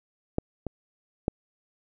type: clicks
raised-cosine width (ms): 2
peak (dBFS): -11 / -18 / -10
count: 3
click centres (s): 0.384 / 0.667 / 1.281
effects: none